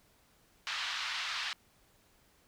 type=band-pass noise; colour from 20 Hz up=white; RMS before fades=-37 dBFS; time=0.67-1.53 s; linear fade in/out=0 ms; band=1000 to 4300 Hz; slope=24 dB/octave; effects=pink hiss -67 dBFS RMS until 2.47 s

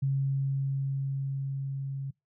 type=tone with level ramp; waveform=sine; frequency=136.6 Hz; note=C#3; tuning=25 cents flat; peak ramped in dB=-24 to -32 dBFS; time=0.02-2.11 s; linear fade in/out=10 ms; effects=noise-tail reverb RT60 0.2 s tail -25 dB re dry

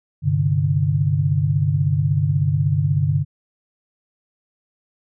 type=chord; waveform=sine; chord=G suspended fourth; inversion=none; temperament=just; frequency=98 / 130.67 / 147 Hz; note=G2 / C3 / D3; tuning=0 / -2 / +2 cents; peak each=-21 / -22 / -18 dBFS; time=0.22-3.25 s; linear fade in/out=50 ms; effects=none

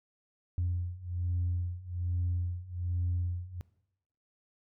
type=beating tone pair; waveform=sine; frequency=87.6 / 88.8 Hz; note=F2 / F2; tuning=+6 / +29 cents; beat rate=1.2 Hz; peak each=-33 / -31 dBFS; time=0.58-3.61 s; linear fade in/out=0 ms; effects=noise-tail reverb RT60 0.8 s tail -20 dB re dry + tanh soft clip ceiling -24 dBFS

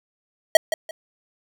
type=tone with echo; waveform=square; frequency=640 Hz; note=D#5; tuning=49 cents sharp; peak=-8 dBFS; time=0.55-0.57 s; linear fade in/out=2 ms; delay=170 ms; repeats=2; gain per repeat=-12 dB; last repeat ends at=0.91 s; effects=none

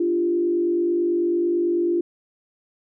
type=tone with frequency modulation; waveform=sine; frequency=344.9 Hz; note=F4; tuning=22 cents flat; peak=-18 dBFS; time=0-2.01 s; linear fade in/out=5 ms; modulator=49.1 Hz; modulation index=0.56; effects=none

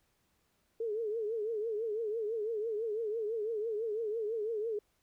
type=tone with vibrato; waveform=sine; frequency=438.8 Hz; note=A4; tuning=5 cents flat; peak=-32 dBFS; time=0.8-4.79 s; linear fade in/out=5 ms; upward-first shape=triangle; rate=6 Hz; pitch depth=130 cents each way; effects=pink hiss -75 dBFS RMS until 5.02 s

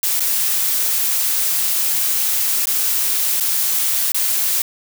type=noise with dropouts; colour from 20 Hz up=blue; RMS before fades=-18 dBFS; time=0.03-4.62 s; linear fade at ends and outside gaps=2 ms; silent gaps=0.197-0.204 / 2.656-2.67 / 3.401-3.407 / 4.12-4.145 s; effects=none

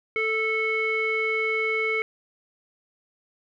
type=tone with low-pass filter; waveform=square; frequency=440 Hz; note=A4; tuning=in tune; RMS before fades=-25 dBFS; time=0.16-2.02 s; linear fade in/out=0 ms; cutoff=2200 Hz; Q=7.2; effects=none

